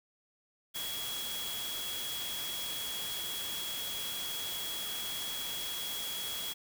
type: tone in noise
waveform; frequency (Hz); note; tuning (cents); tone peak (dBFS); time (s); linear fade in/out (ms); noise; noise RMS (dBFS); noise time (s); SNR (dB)
sine; 3334; G#7; +6; -38; 0.74-6.54; 20; white; -40; 0.74-6.54; -1
effects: none